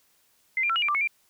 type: tone with pitch steps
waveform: sine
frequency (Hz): 2069 / 2386 / 1350 / 2891 / 2361 / 1179 / 2199 / 2366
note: C7 / D7 / E6 / F#7 / D7 / D6 / C#7 / D7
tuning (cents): -20 / +27 / +41 / -41 / +9 / +6 / -14 / +12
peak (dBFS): -22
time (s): 0.57-1.074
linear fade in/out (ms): 2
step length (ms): 63
effects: white hiss -65 dBFS RMS until 1.29 s